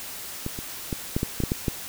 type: clicks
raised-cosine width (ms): 3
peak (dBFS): -16 / -21 / -14 / -10 / -11 / -13 / -10 / -10 / -10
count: 9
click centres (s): 0.464 / 0.589 / 0.928 / 1.165 / 1.231 / 1.403 / 1.437 / 1.519 / 1.682
effects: white hiss -37 dBFS RMS until 1.88 s